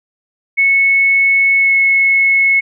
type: tone with pitch glide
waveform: sine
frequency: 2202 to 2189 Hz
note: C#7 to C#7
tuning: -12 to -22 cents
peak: -8 dBFS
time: 0.57-2.61 s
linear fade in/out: 20 ms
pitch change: -10 cents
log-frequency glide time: 1.58-1.73 s
effects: none